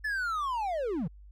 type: linear sweep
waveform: triangle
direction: down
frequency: 1760 to 134.6 Hz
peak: -27 dBFS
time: 0.04-1.08 s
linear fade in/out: 10 ms
effects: added 50 Hz sine -48 dBFS peak until 1.31 s